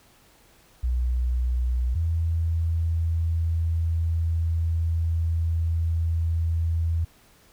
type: tone pair in turn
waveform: sine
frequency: 61.74 / 82.57 Hz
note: B1 / E2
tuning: 0 / +3 cents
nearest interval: perfect fourth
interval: 503 cents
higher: second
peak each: -21 dBFS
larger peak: neither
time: 0.83-1.95 / 1.95-7.05 s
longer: second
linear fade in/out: 10 ms
effects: pink hiss -57 dBFS RMS until 7.52 s